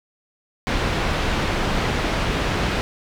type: low-pass noise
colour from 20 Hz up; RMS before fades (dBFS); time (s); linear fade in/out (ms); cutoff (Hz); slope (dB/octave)
pink; -22; 0.67-2.81; 0; 3500; 12
effects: none